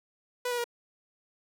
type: tone with pitch steps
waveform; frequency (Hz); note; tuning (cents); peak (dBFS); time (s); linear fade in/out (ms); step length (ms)
sawtooth; 493.9 / 484.9 / 476; B4 / B4 / A#4; 0 / -32 / +36; -25; 0.45-0.642; 5; 64
effects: none